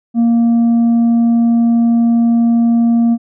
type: tone with tanh clipping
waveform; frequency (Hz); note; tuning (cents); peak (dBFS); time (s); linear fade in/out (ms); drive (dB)
sine; 233.1; A#3; 0; -9; 0.14-3.18; 50; 3
effects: none